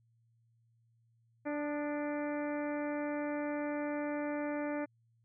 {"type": "harmonic tone with a mistuned harmonic", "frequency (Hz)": 293.7, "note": "D4", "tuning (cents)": 0, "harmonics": [1, 2, 3, 4, 5, 6, 7, 8], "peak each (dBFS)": [-36, -38, -45, -50, -49, -49, -51, -53], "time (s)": [1.45, 4.86], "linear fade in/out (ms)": 20, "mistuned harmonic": 4, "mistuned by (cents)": 40, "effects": ["added 115 Hz sine -68 dBFS peak until 5.24 s"]}